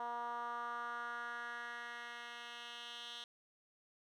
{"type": "tone with band-pass filter sweep", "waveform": "10% pulse", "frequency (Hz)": 238.1, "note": "A#3", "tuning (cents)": 37, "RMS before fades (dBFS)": -45, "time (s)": [0, 3.24], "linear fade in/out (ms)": 2, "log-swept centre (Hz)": [900, 3400], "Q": 3, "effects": []}